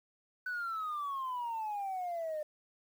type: exponential sweep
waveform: sine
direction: down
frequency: 1510 to 599 Hz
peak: -33 dBFS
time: 0.46-2.43 s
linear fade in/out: 5 ms
effects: tanh soft clip ceiling -32 dBFS + 10-bit